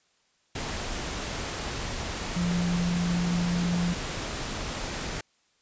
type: tone in noise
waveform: sine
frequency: 174.61 Hz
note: F3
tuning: in tune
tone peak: -24 dBFS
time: 2.36-3.94 s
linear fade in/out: 5 ms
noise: pink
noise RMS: -33 dBFS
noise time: 0.55-5.21 s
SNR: +6 dB
effects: white hiss -68 dBFS RMS until 5.61 s + resampled to 16000 Hz